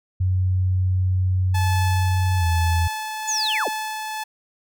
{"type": "tone with pitch glide", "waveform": "sine", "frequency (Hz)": [92.5, 84.33], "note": ["F#2", "E2"], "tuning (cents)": [0, 40], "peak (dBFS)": -17, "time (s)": [0.2, 2.88], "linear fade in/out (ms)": 10, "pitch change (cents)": -160, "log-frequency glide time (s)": [2.37, 2.45]}
{"type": "tone with tremolo", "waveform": "sawtooth", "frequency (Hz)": 866, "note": "A5", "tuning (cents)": -28, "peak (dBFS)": -20, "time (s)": [1.54, 4.24], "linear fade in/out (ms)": 10, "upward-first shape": "sine", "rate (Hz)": 1.1, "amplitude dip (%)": 35}
{"type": "linear sweep", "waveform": "sine", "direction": "down", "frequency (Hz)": [7090, 141.4], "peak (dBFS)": -21, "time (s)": [3.27, 3.69], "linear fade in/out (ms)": 20}
{"effects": []}